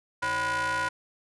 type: ring-modulated tone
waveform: 45% pulse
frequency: 227.1 Hz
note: A#3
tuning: 45 cents flat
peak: -23 dBFS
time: 0.22-0.89 s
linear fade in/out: 10 ms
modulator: 1220 Hz
effects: resampled to 24000 Hz